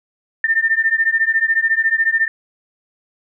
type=beating tone pair; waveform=sine; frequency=1796 / 1810 Hz; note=A6 / A6; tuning=+35 / +48 cents; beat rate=14 Hz; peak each=-16 / -17 dBFS; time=0.44-2.28 s; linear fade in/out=2 ms; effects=none